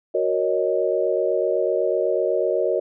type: chord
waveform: sine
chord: D# minor seventh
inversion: first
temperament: equal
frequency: 370 / 466.2 / 554.4 / 622.3 Hz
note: F#4 / A#4 / C#5 / D#5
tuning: 0 / 0 / 0 / 0 cents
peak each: -24 dBFS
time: 0.14-2.8 s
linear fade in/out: 10 ms
effects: none